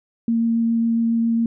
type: tone with vibrato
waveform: sine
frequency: 229.9 Hz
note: A#3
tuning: 24 cents flat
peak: -16 dBFS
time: 0.28-1.46 s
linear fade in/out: 2 ms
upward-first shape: triangle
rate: 7.3 Hz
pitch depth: 9 cents each way
effects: none